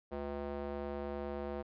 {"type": "tone with band-pass filter", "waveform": "square", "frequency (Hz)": 71.3, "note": "C#2", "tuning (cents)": 49, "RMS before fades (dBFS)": -40, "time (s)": [0.11, 1.63], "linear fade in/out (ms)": 20, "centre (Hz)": 540, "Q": 1.3, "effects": ["resampled to 11025 Hz"]}